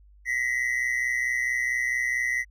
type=tone pair together; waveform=triangle; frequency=1906.5 / 2031 Hz; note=A#6 / B6; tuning=+38 / +48 cents; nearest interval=minor second; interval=110 cents; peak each=-25 dBFS; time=0.25-2.45 s; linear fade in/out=50 ms; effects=added 50 Hz sine -51 dBFS peak until 2.5 s